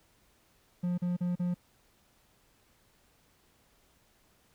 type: tone bursts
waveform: triangle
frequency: 177.2 Hz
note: F3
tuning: 25 cents sharp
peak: -26 dBFS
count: 4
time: 0.83-1.544 s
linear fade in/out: 10 ms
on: 150 ms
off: 38 ms
effects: pink hiss -67 dBFS RMS until 4.54 s